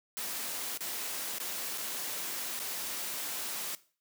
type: noise with dropouts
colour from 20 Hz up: white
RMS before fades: -37 dBFS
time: 0.17-3.75 s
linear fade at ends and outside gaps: 0 ms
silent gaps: 0.774-0.807 / 1.384-1.401 / 1.777-1.781 / 2.592-2.599 s
effects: noise-tail reverb RT60 0.4 s tail -18 dB re dry + high-pass 200 Hz 12 dB/octave